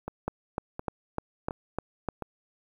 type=two click trains; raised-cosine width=1 ms; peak=-15 / -20 dBFS; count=7 / 4; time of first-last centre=0.28-2.087 / 0.08-2.223 s; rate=3.32 / 1.4 Hz; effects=9-bit